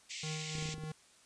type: band-pass noise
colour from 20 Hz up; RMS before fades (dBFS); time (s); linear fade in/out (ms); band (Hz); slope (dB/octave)
pink; -44; 0.09-0.75; 20; 2000 to 8000; 96
type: tone with tremolo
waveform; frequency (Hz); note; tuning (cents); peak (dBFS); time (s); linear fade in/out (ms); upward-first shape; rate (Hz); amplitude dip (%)
square; 155.56; D#3; 0; -38; 0.23-0.92; 5; triangle; 3.2; 55
type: clicks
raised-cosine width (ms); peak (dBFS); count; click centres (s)
3; -34; 8; 0.553 / 0.584 / 0.625 / 0.656 / 0.689 / 0.741 / 0.782 / 0.837
effects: white hiss -63 dBFS RMS until 1.25 s + resampled to 22050 Hz